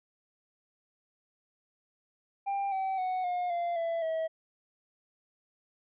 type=tone with pitch steps; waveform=triangle; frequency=794 / 767 / 740.8 / 715.6 / 691.2 / 667.7 / 644.9 Hz; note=G5 / G5 / F#5 / F5 / F5 / E5 / E5; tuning=+22 / -38 / +2 / +42 / -18 / +22 / -38 cents; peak=-27 dBFS; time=2.46-4.28 s; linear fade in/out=20 ms; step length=260 ms; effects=resampled to 8000 Hz